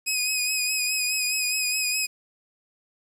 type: tone with vibrato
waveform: 15% pulse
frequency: 2510 Hz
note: D#7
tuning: 15 cents sharp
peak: -16 dBFS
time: 0.06-2.07 s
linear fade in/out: 20 ms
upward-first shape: sine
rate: 4.8 Hz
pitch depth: 36 cents each way
effects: 9-bit